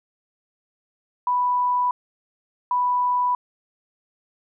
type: tone pair in turn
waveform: sine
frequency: 987.8 / 987.8 Hz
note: B5 / B5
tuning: 0 / 0 cents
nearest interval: unison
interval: 0 cents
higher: neither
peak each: -18 dBFS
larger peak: neither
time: 1.27-1.91 / 2.71-3.35 s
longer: neither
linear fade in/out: 2 ms
effects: none